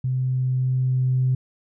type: tone with level ramp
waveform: sine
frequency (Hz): 128.7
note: C3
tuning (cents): -28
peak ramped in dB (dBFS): -20 to -16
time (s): 0.04-1.35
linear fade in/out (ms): 5
effects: tanh soft clip ceiling -12 dBFS